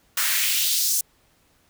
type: noise with high-pass filter sweep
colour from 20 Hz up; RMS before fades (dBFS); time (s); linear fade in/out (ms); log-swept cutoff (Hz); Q
white; -22; 0.17-1.01; 5; 1300 to 6800; 1.8
effects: pink hiss -62 dBFS RMS until 1.69 s